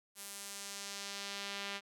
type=tone with band-pass filter sweep; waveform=sawtooth; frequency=199.5 Hz; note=G3; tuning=31 cents sharp; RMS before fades=-44 dBFS; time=0.15-1.81 s; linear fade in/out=50 ms; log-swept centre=11000 to 2900 Hz; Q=1; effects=none